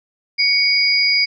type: tone pair together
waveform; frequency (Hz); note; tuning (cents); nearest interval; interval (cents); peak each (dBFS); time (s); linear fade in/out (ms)
sine; 2236 / 4882; C#7 / D#8; +14 / -34; octave + major second; 1352; -16 / -15; 0.38-1.26; 20
effects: none